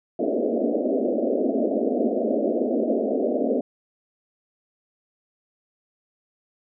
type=band-pass noise; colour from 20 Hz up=pink; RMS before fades=-23 dBFS; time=0.19-3.61 s; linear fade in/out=5 ms; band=220 to 670 Hz; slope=96 dB/octave; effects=none